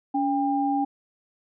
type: tone pair together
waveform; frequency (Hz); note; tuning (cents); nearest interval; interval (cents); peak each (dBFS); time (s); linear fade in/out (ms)
sine; 282.7 / 799.6; C#4 / G5; +34 / +34; octave + tritone; 1800; -24; 0.14-0.85; 10
effects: none